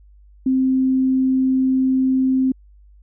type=tone; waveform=sine; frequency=261.6 Hz; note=C4; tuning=in tune; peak=-14 dBFS; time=0.46-2.52 s; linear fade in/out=5 ms; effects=added 50 Hz sine -45 dBFS peak until 3.02 s